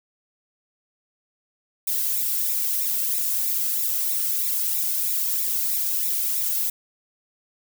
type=noise with flanger; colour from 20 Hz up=violet; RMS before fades=-24 dBFS; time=1.87-6.7 s; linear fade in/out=5 ms; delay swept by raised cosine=0.64 to 1.74 ms; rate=3.1 Hz; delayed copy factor=-0.75; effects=none